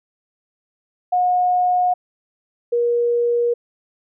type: tone pair in turn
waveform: sine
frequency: 723 / 476 Hz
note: F#5 / A#4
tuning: -40 / +36 cents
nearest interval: perfect fifth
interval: 724 cents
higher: first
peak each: -14 / -15 dBFS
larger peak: first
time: 1.12-1.94 / 2.72-3.54 s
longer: neither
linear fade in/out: 10 ms
effects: none